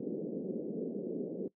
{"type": "band-pass noise", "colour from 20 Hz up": "white", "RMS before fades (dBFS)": -38, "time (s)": [0, 1.48], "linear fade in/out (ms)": 5, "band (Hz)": [170, 480], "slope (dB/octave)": 48, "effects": ["noise-tail reverb RT60 0.1 s tail -20 dB re dry"]}